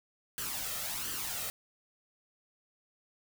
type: noise with flanger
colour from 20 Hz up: white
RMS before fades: -37 dBFS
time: 0.38-1.5 s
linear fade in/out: 0 ms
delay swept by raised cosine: 0.65 to 1.59 ms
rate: 1.4 Hz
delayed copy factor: +0.6
effects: none